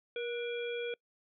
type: harmonic tone with a mistuned harmonic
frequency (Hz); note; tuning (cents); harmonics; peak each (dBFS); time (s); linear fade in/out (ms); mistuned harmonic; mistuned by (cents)
475.2; A#4; +33; 1 / 3 / 5 / 7; -35 / -46 / -43 / -46; 0.16-0.94; 2; 3; +55
effects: noise-tail reverb RT60 0.1 s tail -26 dB re dry